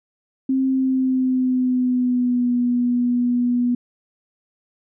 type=tone with pitch glide; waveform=sine; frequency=264.5 to 244 Hz; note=C4 to B3; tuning=+19 to -21 cents; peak=-16 dBFS; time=0.49-3.75 s; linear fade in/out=5 ms; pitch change=-140 cents; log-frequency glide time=0.66-2.52 s; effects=none